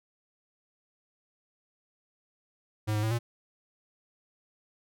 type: tone with pitch steps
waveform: square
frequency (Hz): 107.1 / 105.8 / 110.5 / 117.9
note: A2 / G#2 / A2 / A#2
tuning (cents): -46 / +33 / +8 / +20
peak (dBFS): -27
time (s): 2.87-3.19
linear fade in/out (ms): 20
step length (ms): 80
effects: none

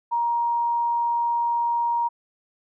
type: tone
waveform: sine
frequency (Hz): 942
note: A#5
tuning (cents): +18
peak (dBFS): -20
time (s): 0.11-2.09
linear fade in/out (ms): 20
effects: none

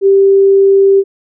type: tone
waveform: sine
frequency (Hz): 392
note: G4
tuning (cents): 0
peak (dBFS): -4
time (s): 0.01-1.04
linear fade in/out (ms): 50
effects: none

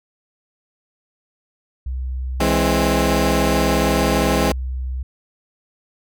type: tone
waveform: sine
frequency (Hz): 64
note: C2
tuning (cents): -38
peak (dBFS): -22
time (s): 1.86-5.03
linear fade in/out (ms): 5
type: chord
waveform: 15% pulse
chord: E augmented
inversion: none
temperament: equal with one note detuned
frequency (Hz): 164.81 / 207.7 / 265.4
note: E3 / G#3 / B#3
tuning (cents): 0 / 0 / +25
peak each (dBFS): -14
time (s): 2.4-4.52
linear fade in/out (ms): 5
effects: none

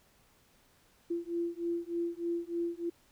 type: beating tone pair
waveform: sine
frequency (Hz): 339.8 / 343.1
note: F4 / F4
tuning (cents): -47 / -31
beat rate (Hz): 3.3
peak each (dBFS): -35 / -35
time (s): 1.1-2.9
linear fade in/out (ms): 10
effects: pink hiss -66 dBFS RMS until 3.11 s

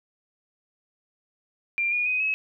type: tone with pitch steps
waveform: sine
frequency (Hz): 2380 / 2441 / 2504 / 2569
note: D7 / D#7 / D#7 / E7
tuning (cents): +22 / -34 / +10 / -45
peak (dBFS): -22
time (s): 1.78-2.34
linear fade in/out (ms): 0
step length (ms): 140
effects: none

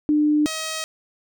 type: tone pair in turn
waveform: sine / 5% pulse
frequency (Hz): 299.7 / 635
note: D4 / D#5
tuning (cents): +35 / +35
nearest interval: octave + minor second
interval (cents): 1300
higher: second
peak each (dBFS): -15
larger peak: neither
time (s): 0.09-0.46 / 0.46-0.84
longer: second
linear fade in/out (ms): 0
effects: none

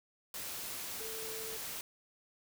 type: tone in noise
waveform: sine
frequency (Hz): 444.3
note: A4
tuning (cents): +17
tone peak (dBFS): -45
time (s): 1-1.57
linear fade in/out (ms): 2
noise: white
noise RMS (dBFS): -42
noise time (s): 0.34-1.81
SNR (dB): -6
effects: none

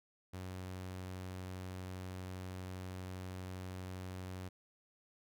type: tone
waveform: sawtooth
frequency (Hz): 92.5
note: F#2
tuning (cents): 0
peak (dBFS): -39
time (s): 0.33-4.49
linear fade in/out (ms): 10
effects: none

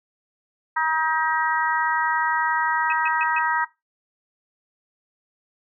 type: harmonic tone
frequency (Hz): 317.1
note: D#4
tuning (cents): +33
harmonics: 3 / 4 / 5 / 6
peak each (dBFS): -21 / -26 / -27 / -28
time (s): 0.76-3.65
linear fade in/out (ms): 10
type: tone bursts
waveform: sine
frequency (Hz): 2550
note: D#7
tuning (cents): +42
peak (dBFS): -23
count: 4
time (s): 2.9-3.386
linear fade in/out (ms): 2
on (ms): 24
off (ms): 130
effects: noise-tail reverb RT60 0.2 s tail -18 dB re dry

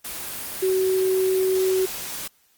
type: tone in noise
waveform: sine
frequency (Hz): 376.1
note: F#4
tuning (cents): +28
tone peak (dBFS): -18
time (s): 0.62-1.86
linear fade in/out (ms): 10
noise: white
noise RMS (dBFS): -32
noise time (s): 0.04-2.28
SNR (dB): +11
effects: white hiss -62 dBFS RMS until 2.57 s + Opus 24 kbps

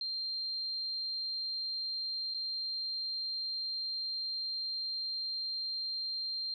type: tone with dropouts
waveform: sine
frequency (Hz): 4175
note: C8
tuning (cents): -5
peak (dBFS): -34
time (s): 0.01-6.54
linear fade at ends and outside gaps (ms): 2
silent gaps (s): 2.339-2.345
effects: none

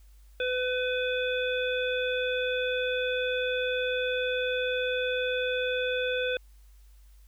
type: harmonic tone with a mistuned harmonic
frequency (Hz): 503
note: B4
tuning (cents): +32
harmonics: 1 / 3 / 5 / 7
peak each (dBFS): -28 / -33 / -35 / -36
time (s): 0.4-6.37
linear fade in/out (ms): 2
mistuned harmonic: 7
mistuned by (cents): -27
effects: added 50 Hz sine -51 dBFS peak until 7.27 s + white hiss -67 dBFS RMS until 7.27 s

